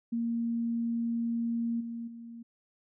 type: tone with level steps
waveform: sine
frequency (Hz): 232.6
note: A#3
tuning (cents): -4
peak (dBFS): -28 / -35 / -42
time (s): 0.12-2.43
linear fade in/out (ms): 10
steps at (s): 1.8 / 2.07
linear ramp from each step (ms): 10
effects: none